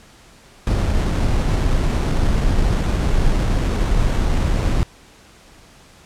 brown noise with sample-and-hold, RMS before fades -17 dBFS, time 0.67-4.83 s, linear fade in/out 0 ms, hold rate 4900 Hz, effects pink hiss -47 dBFS RMS until 6.05 s + low-pass 9000 Hz 12 dB/octave

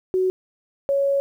sine tone pair in turn, 372.5 / 556 Hz, F#4 / C#5, +12 / +5 cents, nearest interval perfect fifth, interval 693 cents, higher second, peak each -17 dBFS, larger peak neither, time 0.14-0.3 / 0.89-1.2 s, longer second, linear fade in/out 0 ms, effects 9-bit

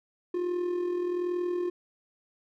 triangle tone with amplitude modulation, 354.5 Hz, F4, 26 cents sharp, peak -23 dBFS, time 0.34-1.7 s, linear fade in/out 5 ms, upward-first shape sine, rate 41.2 Hz, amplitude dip 50%, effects none

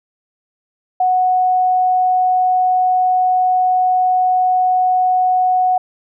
sine tone, 737 Hz, F#5, 7 cents flat, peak -11 dBFS, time 1-5.78 s, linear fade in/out 5 ms, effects none

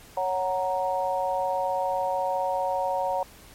sine chord, F# major, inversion second, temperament equal, 554.4 / 740 / 932.3 Hz, C#5 / F#5 / A#5, 0 / 0 / 0 cents, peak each -28 dBFS, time 0.17-3.23 s, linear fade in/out 2 ms, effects pink hiss -50 dBFS RMS until 3.54 s + MP3 64 kbps

